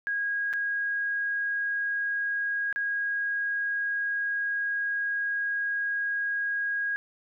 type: tone with dropouts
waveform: sine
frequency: 1640 Hz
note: G#6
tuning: 22 cents flat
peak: -26 dBFS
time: 0.07-6.96 s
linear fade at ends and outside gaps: 0 ms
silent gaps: 0.53-0.536 / 2.727-2.76 s
effects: none